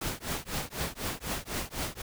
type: noise with tremolo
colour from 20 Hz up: pink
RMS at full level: -31 dBFS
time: 0.01-2.02 s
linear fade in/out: 5 ms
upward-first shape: triangle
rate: 4 Hz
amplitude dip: 100%
effects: none